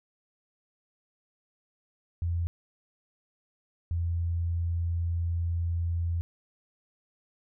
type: tone pair in turn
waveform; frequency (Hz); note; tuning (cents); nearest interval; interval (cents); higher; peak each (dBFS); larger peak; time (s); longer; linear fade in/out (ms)
sine; 85.4 / 84.95; F2 / F2; -38 / -47; unison; 9; first; -26; neither; 2.22-2.47 / 3.91-6.21; second; 0
effects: none

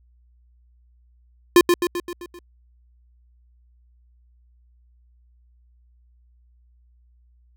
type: tone with echo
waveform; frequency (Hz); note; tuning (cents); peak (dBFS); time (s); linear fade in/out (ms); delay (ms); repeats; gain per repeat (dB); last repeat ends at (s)
square; 349.8; F4; +3; -9; 1.56-1.61; 2; 130; 6; -5; 2.39
effects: added 60 Hz sine -54 dBFS peak until 7.56 s

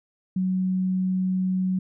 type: tone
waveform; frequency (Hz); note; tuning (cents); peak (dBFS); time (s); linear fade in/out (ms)
sine; 186; F#3; +9; -21; 0.36-1.79; 5
effects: none

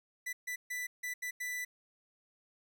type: tone bursts at uneven times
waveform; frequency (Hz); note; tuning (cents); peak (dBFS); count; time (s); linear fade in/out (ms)
45% pulse; 1983; B6; +7; -36; 6; 0.26-0.33 / 0.47-0.56 / 0.7-0.87 / 1.03-1.14 / 1.22-1.31 / 1.4-1.65; 10
effects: none

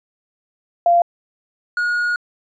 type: tone pair in turn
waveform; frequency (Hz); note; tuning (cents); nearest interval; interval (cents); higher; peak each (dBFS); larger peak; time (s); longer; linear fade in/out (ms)
sine / triangle; 691 / 1443.2; F5 / F#6; -19 / -44; octave + minor second; 1275; second; -10 / -15; first; 0.86-1.02 / 1.77-2.16; second; 2
effects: resampled to 16000 Hz

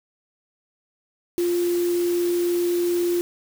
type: tone in noise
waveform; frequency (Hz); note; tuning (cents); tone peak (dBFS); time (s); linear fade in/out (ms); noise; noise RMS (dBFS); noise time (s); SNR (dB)
sine; 349.2; F4; 0; -19; 1.38-3.21; 0; white; -36; 1.38-3.21; +14
effects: none

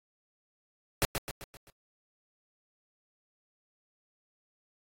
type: noise with echo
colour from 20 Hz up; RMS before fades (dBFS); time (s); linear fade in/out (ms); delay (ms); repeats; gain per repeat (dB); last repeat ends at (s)
pink; -26; 1.02-1.05; 0; 130; 5; -6; 1.7
effects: AAC 48 kbps

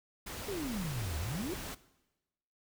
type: noise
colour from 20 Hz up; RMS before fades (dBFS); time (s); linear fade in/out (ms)
pink; -42; 0.26-1.75; 10
type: exponential two-way sweep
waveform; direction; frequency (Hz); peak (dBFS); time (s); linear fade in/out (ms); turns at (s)
sine; down then up; 430 to 71.7 to 400.3; -35; 0.48-1.54; 5; 1.18
effects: noise-tail reverb RT60 1.0 s tail -18 dB re dry

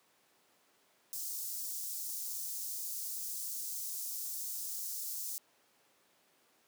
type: high-pass noise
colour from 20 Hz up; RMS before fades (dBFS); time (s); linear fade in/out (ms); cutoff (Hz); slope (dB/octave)
white; -40; 1.13-5.38; 0; 5400; 24
effects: pink hiss -69 dBFS RMS until 6.67 s + high-pass 300 Hz 12 dB/octave

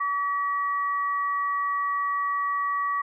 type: tone pair together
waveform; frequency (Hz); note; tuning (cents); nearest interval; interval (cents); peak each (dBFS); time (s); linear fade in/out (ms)
sine; 1141.6 / 1918; D6 / A#6; -49 / +49; major sixth; 898; -24 / -32; 0-3.02; 10
effects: none

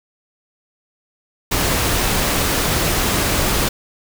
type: noise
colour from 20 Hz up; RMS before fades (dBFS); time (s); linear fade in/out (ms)
pink; -18; 1.51-3.69; 10
effects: none

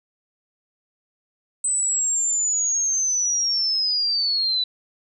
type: linear sweep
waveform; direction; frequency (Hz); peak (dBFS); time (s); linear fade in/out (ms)
sine; down; 8120 to 3951; -19; 1.64-4.64; 5
effects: none

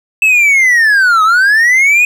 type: linear two-way sweep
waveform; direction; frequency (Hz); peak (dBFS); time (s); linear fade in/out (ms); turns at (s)
triangle; down then up; 2641 to 1251 to 2507; -4; 0.22-2.05; 2; 1.23
effects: none

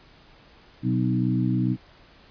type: harmonic tone with a mistuned harmonic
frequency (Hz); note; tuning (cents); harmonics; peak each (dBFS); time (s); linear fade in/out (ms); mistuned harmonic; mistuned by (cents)
62.3; B1; +16; 2 / 3 / 4 / 5; -24 / -26 / -27 / -28; 0.82-1.77; 50; 4; +32
effects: pink hiss -53 dBFS RMS until 2.3 s + resampled to 11025 Hz

